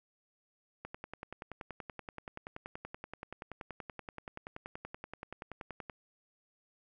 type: click train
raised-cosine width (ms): 0.5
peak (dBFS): -27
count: 54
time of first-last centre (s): 0.85-5.898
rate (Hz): 10.5
effects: none